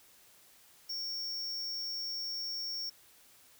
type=tone; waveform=square; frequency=5490 Hz; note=F8; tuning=31 cents flat; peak=-36 dBFS; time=0.89-2.9 s; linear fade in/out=10 ms; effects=white hiss -61 dBFS RMS until 3.59 s